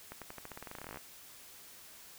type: accelerating click train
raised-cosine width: 0.5 ms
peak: -29 dBFS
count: 21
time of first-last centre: 0.12-0.972 s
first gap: 97 ms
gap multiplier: 0.9
effects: white hiss -54 dBFS RMS until 2.18 s